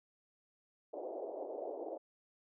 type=band-pass noise; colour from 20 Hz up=white; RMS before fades=-43 dBFS; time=0.93-1.98 s; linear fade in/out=10 ms; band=330 to 710 Hz; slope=48 dB/octave; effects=none